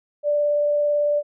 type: tone with vibrato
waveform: sine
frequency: 587.3 Hz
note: D5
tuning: in tune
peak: -17 dBFS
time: 0.23-1.23 s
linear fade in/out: 50 ms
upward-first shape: triangle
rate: 18 Hz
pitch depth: 9 cents each way
effects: none